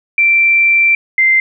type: tone pair in turn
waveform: sine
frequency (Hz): 2349 / 2084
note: D7 / C7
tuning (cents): 0 / -7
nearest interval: major second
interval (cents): 207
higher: first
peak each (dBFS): -7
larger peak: neither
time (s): 0.18-0.95 / 1.18-1.4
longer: first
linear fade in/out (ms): 2
effects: none